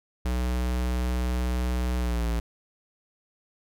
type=tone with pitch glide; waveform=square; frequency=61.74 to 57.61 Hz; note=B1 to A#1; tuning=0 to -20 cents; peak=-25 dBFS; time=0.25-2.4 s; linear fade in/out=5 ms; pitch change=-120 cents; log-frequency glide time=1.98-2.26 s; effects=none